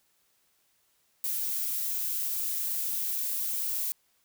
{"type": "noise", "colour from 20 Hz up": "violet", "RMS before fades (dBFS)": -31, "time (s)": [1.24, 3.92], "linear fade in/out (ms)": 0, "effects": ["white hiss -70 dBFS RMS until 4.24 s"]}